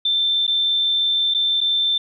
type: tone with dropouts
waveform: sine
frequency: 3557 Hz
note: A7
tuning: 18 cents sharp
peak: -16 dBFS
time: 0.05-1.98 s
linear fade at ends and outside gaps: 5 ms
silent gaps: 0.468-0.477 / 1.34-1.346 / 1.606-1.612 s
effects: none